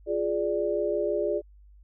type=chord; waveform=sine; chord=D diminished; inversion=first; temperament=equal; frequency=349.2 / 415.3 / 587.3 Hz; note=F4 / Ab4 / D5; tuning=0 / 0 / 0 cents; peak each=-30 / -28 / -28 dBFS; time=0.06-1.42 s; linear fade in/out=50 ms; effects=added 50 Hz sine -50 dBFS peak until 1.83 s